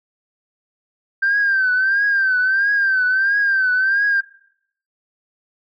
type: tone with vibrato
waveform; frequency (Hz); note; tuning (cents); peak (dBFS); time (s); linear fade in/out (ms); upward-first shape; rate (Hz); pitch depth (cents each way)
sine; 1568; G6; 0; -13; 1.22-4.21; 10; triangle; 1.5; 100
effects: noise-tail reverb RT60 0.7 s tail -22 dB re dry + tanh soft clip ceiling -10 dBFS